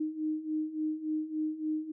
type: beating tone pair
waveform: sine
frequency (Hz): 307.7 / 311.2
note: D#4 / D#4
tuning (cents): -19 / 0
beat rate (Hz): 3.5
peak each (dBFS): -36 / -32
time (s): 0-1.92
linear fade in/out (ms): 10
effects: none